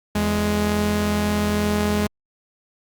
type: tone pair together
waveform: sawtooth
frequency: 83.54 / 208.4 Hz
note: E2 / G#3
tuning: +24 / +6 cents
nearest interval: octave + major third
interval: 1582 cents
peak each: -21 / -16 dBFS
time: 0.15-2.07 s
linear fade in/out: 5 ms
effects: Opus 48 kbps